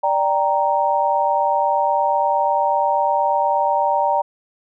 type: chord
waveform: sine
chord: G minor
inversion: second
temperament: equal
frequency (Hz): 587.3 / 784 / 932.3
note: D5 / G5 / Bb5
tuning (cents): 0 / 0 / 0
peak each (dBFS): -21 / -20 / -18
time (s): 0.03-4.22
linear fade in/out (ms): 10
effects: none